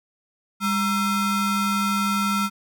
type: ring-modulated tone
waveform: square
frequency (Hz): 571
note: D5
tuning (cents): -49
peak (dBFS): -18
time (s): 0.6-2.5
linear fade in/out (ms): 50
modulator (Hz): 773
effects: none